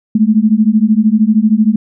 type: beating tone pair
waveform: sine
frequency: 209.8 / 222.8 Hz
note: G#3 / A3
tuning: +18 / +22 cents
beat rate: 13 Hz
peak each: -10 dBFS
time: 0.15-1.76 s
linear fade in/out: 5 ms
effects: none